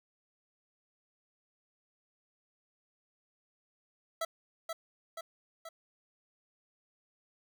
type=tone with echo; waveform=25% pulse; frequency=658 Hz; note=E5; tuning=3 cents flat; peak=-28 dBFS; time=4.21-4.25 s; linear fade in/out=5 ms; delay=480 ms; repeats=3; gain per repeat=-4 dB; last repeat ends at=5.69 s; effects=none